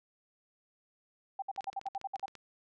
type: tone bursts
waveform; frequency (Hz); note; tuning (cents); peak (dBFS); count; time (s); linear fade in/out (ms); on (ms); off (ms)
sine; 784; G5; 0; -33; 10; 1.39-2.259; 5; 32; 61
type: clicks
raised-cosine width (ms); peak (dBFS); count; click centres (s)
0.2; -32; 12; 1.562 / 1.608 / 1.643 / 1.73 / 1.814 / 1.866 / 1.949 / 2.014 / 2.158 / 2.196 / 2.281 / 2.353
effects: none